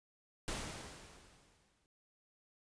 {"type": "noise with exponential decay", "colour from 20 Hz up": "pink", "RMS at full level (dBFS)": -39, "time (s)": [0.48, 1.86], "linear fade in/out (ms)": 0, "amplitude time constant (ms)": 300, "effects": ["resampled to 22050 Hz"]}